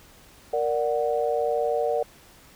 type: chord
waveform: sine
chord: Bb augmented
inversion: none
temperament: equal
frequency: 466.2 / 587.3 / 740 Hz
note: Bb4 / D5 / F#5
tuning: 0 / 0 / 0 cents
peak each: -25 / -26 / -28 dBFS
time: 0.53-2.03 s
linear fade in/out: 5 ms
effects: pink hiss -52 dBFS RMS until 2.55 s